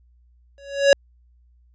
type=tone with exponential growth; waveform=square; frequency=559 Hz; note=C#5; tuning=14 cents sharp; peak=-8 dBFS; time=0.58-0.93 s; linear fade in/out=1 ms; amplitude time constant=75 ms; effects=added 60 Hz sine -53 dBFS peak until 1.74 s + resampled to 16000 Hz